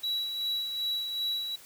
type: tone with tremolo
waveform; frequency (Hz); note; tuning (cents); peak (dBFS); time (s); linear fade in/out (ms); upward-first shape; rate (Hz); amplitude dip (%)
triangle; 3907; B7; -19; -26; 0.03-1.56; 10; sine; 2.6; 45
effects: white hiss -52 dBFS RMS until 1.65 s